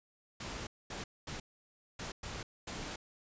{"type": "noise bursts at uneven times", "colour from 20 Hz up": "pink", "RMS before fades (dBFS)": -42, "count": 6, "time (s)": [[0.4, 0.67], [0.9, 1.04], [1.27, 1.4], [1.99, 2.12], [2.23, 2.43], [2.67, 2.96]], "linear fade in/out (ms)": 5, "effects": ["resampled to 16000 Hz"]}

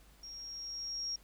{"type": "tone with level ramp", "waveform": "sine", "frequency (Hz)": 5588, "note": "F8", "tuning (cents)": 0, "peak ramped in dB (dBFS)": [-45, -34], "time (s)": [0.23, 1.16], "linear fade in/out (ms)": 5, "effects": ["added 50 Hz sine -60 dBFS peak until 1.23 s", "pink hiss -64 dBFS RMS until 1.23 s"]}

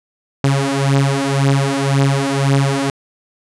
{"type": "beating tone pair", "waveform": "sawtooth", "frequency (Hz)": [136.9, 138.8], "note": ["C#3", "C#3"], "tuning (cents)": [-21, 3], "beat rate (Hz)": 1.9, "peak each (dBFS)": -12, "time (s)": [0.44, 2.9], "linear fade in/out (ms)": 2, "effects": ["resampled to 24000 Hz"]}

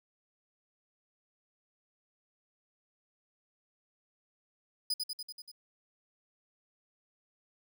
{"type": "tone with echo", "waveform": "40% pulse", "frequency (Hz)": 4976, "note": "D#8", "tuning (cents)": -1, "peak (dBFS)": -28, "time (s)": [4.9, 4.94], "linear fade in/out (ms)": 5, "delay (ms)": 96, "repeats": 6, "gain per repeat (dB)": -3, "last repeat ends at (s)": 5.516, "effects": []}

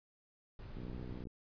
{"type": "noise", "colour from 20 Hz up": "brown", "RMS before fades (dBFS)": -48, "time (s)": [0.59, 1.24], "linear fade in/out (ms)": 2}
{"type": "click train", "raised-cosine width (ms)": 3, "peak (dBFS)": -34, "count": 32, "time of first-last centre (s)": [0.77, 1.271], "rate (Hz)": 61.9}
{"effects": ["resampled to 11025 Hz"]}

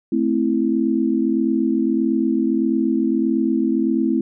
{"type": "chord", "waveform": "sine", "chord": "A minor", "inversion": "none", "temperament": "equal", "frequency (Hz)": [220, 261.6, 329.6], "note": ["A3", "C4", "E4"], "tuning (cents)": [0, 0, 0], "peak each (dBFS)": [-21, -20, -20], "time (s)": [0.12, 4.21], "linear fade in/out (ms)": 5, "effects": []}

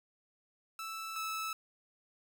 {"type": "tone pair in turn", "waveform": "sawtooth", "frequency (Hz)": [1318.5, 1307.9], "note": ["E6", "E6"], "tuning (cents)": [0, -14], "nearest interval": "unison", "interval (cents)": 14, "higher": "first", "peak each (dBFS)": [-36, -32], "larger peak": "second", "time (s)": [[0.79, 1.16], [1.16, 1.53]], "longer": "neither", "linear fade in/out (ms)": 2, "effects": []}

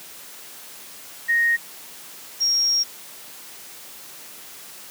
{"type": "tone pair in turn", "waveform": "sine", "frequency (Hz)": [1864.7, 5588], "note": ["A#6", "F8"], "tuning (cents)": [0, 0], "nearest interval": "octave + perfect fifth", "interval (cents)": 1900, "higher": "second", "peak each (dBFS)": [-16, -17], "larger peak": "first", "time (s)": [[1.28, 1.57], [2.4, 2.84]], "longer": "second", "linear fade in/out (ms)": 20, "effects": ["white hiss -41 dBFS RMS until 4.9 s", "high-pass 150 Hz 12 dB/octave"]}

